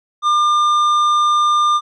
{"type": "tone with tanh clipping", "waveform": "triangle", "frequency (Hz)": 1200, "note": "D6", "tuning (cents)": 37, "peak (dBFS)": -13, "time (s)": [0.22, 1.81], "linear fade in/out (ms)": 50, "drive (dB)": 13, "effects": []}